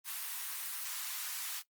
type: high-pass noise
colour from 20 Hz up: white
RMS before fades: -40 dBFS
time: 0.04-1.63 s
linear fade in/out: 50 ms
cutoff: 950 Hz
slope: 24 dB/octave
effects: noise-tail reverb RT60 0.1 s tail -17 dB re dry + Opus 32 kbps